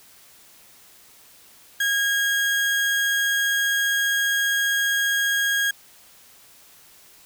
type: tone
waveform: 35% pulse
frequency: 1635 Hz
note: G#6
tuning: 28 cents flat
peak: -18 dBFS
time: 1.8-5.71 s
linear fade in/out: 5 ms
effects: white hiss -51 dBFS RMS until 7.25 s